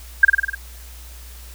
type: tone with echo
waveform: sine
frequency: 1600 Hz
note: G6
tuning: 35 cents sharp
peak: -4 dBFS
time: 0.23-0.25 s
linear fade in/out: 5 ms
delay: 50 ms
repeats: 6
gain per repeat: -3 dB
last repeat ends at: 0.55 s
effects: added 60 Hz sine -37 dBFS peak until 1.54 s + white hiss -44 dBFS RMS until 1.54 s